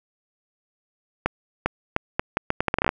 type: accelerating click train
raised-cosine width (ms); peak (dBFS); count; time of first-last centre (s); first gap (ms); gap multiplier
0.5; -5; 15; 1.26-2.891; 400; 0.76
effects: none